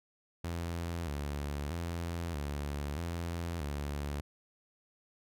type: tone with vibrato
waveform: sawtooth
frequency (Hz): 78.3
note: D#2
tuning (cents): +11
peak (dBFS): -31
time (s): 0.44-4.21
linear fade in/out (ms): 5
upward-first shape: square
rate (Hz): 0.79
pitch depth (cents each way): 140
effects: none